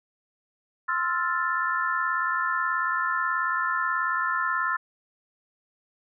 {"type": "chord", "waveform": "sine", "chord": "F major seventh", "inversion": "second", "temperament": "equal", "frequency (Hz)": [1046.5, 1318.5, 1396.9, 1760], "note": ["C6", "E6", "F6", "A6"], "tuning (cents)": [0, 0, 0, 0], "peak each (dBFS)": -29, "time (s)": [0.88, 4.77], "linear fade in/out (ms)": 10, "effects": []}